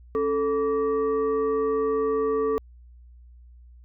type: tone with frequency modulation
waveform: sine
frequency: 440 Hz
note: A4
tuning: in tune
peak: -21 dBFS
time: 0.15-2.58 s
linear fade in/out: 0 ms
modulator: 715 Hz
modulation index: 0.64
effects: added 60 Hz sine -46 dBFS peak until 3.84 s